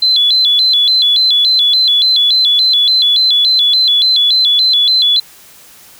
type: tone with vibrato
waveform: sine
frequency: 3729 Hz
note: A#7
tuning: in tune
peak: -7 dBFS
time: 0.02-5.2 s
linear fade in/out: 5 ms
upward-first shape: square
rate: 3.5 Hz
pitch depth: 150 cents each way
effects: white hiss -40 dBFS RMS until 5.99 s